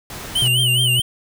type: noise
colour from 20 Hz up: pink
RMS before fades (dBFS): -32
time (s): 0.1-0.48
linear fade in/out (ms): 2
type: tone with vibrato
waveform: square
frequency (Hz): 2971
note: F#7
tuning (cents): +6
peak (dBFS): -16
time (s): 0.35-1.02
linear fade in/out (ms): 10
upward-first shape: sine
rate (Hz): 4.8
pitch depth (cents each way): 120
type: tone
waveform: triangle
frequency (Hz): 125.2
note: B2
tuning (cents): +24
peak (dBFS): -17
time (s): 0.42-1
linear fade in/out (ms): 2
effects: none